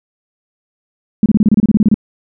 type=tone bursts; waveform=sine; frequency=211.4 Hz; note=G#3; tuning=31 cents sharp; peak=-5 dBFS; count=13; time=1.23-1.943 s; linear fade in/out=2 ms; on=29 ms; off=28 ms; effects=none